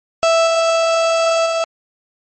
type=tone with level steps; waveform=35% pulse; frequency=659.3 Hz; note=E5; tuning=in tune; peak=-9 / -11 / -14 dBFS; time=0.23-1.64 s; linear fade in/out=0 ms; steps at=0.47 / 1.46 s; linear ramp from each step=2 ms; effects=MP3 32 kbps